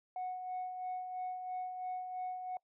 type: tone with tremolo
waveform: sine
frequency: 736 Hz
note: F#5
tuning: 9 cents flat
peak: -34 dBFS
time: 0.16-2.57 s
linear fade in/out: 2 ms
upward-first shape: sine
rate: 3 Hz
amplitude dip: 50%
effects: noise-tail reverb RT60 0.1 s tail -24 dB re dry + tanh soft clip ceiling -34 dBFS